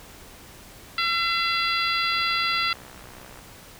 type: harmonic tone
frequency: 678 Hz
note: E5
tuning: 49 cents sharp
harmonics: 2 / 3 / 4 / 5 / 6 / 7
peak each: -26 / -28 / -29 / -30 / -31 / -31 dBFS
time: 0.98-2.73 s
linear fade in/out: 2 ms
type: click train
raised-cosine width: 0.5 ms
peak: -30 dBFS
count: 81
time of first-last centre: 2.12-3.39 s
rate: 63 Hz
effects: pink hiss -46 dBFS RMS until 3.79 s